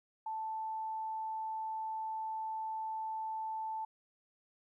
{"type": "tone", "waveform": "sine", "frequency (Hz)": 880, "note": "A5", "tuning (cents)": 0, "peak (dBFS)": -36, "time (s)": [0.26, 3.85], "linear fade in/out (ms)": 5, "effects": ["13-bit"]}